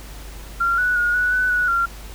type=tone with pitch steps; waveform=sine; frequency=1381 / 1477 / 1437 / 1474 / 1497 / 1469 / 1380 Hz; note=F6 / F#6 / F6 / F#6 / F#6 / F#6 / F6; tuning=-20 / -3 / +49 / -7 / +20 / -13 / -21 cents; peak=-16 dBFS; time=0.6-1.86 s; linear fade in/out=10 ms; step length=180 ms; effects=added 50 Hz sine -35 dBFS peak until 2.14 s + pink hiss -41 dBFS RMS until 2.14 s